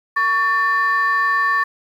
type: tone pair together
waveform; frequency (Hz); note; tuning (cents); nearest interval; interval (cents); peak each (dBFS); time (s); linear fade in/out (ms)
sine; 1123.2 / 1783; C#6 / A6; +22 / +22; minor sixth; 800; -16; 0.16-1.64; 10
effects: tanh soft clip ceiling -10 dBFS + 8-bit